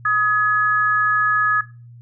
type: tone pair together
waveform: sine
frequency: 1259 / 1693.3 Hz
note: D#6 / G#6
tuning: +20 / +33 cents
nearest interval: perfect fourth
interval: 513 cents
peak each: -18 dBFS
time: 0.05-1.61 s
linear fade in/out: 5 ms
effects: noise-tail reverb RT60 0.3 s tail -17 dB re dry + added 119 Hz sine -39 dBFS peak until 2.01 s